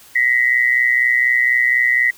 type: tone pair together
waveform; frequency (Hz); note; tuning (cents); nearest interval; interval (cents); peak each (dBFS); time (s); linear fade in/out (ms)
sine; 1900.9 / 2025; A#6 / B6; +33 / +43; minor second; 110; -15; 0.15-2.11; 10
effects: white hiss -45 dBFS RMS until 2.17 s